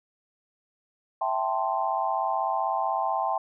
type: chord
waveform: sine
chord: A minor seventh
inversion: second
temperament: equal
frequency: 659.3 / 784 / 880 / 1046.5 Hz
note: E5 / G5 / A5 / C6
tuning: 0 / 0 / 0 / 0 cents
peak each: -31 / -28 / -30 / -30 dBFS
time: 1.21-3.38 s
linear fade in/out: 5 ms
effects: none